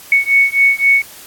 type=beating tone pair; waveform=sine; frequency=2217 / 2220.8 Hz; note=C#7 / C#7; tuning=0 / +3 cents; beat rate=3.8 Hz; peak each=-12 / -12 dBFS; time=0.12-1.02 s; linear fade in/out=2 ms; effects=white hiss -37 dBFS RMS until 1.26 s + AAC 64 kbps